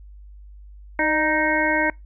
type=harmonic tone with a mistuned harmonic; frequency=311.1 Hz; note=D#4; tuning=in tune; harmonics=1 / 2 / 3 / 5 / 6 / 7; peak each=-25 / -25 / -25 / -25 / -25 / -25 dBFS; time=0.99-1.9 s; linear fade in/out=2 ms; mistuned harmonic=2; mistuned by=-37 cents; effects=noise-tail reverb RT60 0.2 s tail -25 dB re dry + added 50 Hz sine -40 dBFS peak until 2.05 s